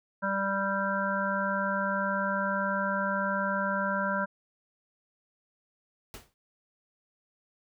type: harmonic tone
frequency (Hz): 196.2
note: G3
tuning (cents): +2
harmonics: 1 / 3 / 5 / 7 / 8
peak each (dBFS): -33 / -33 / -33 / -33 / -33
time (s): 0.22-4.26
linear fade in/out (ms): 20
type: noise with exponential decay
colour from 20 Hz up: pink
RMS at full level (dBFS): -40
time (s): 6.14-6.34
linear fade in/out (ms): 0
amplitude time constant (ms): 42
effects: none